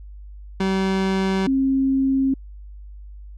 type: tone pair in turn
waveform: 30% pulse / sine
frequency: 191.4 / 268.2 Hz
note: G3 / C4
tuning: -41 / +43 cents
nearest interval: tritone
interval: 584 cents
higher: second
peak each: -16 dBFS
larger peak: neither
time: 0.6-1.47 / 1.47-2.34 s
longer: neither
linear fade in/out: 5 ms
effects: added 50 Hz sine -36 dBFS peak until 3.37 s + low-pass 5000 Hz 12 dB/octave